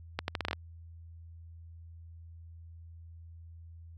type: accelerating click train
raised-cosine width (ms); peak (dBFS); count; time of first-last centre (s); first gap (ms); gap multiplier
0.3; -15; 8; 0.19-0.531; 91; 0.78
effects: added 83 Hz sine -47 dBFS peak until 3.97 s